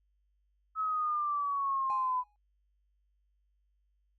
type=exponential sweep; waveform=sine; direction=down; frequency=1295 to 996 Hz; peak=-29 dBFS; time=0.75-2.24 s; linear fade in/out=50 ms
type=tone with exponential decay; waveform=triangle; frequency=830.6 Hz; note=G#5; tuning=in tune; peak=-33 dBFS; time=1.9-2.36 s; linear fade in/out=0 ms; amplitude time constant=100 ms
effects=noise-tail reverb RT60 0.1 s tail -21 dB re dry + added 50 Hz sine -70 dBFS peak until 4.18 s